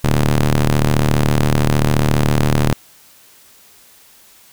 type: ring-modulated tone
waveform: sawtooth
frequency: 75 Hz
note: D2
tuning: 37 cents sharp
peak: -5 dBFS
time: 0.04-2.73 s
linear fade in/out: 0 ms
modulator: 58 Hz
effects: white hiss -47 dBFS RMS until 4.52 s